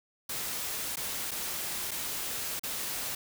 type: noise with dropouts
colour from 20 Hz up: white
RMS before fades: -35 dBFS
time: 0.29-3.15 s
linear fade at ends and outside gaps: 5 ms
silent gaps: 0.958-0.969 / 1.31-1.314 / 1.91-1.914 / 2.595-2.634 s
effects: none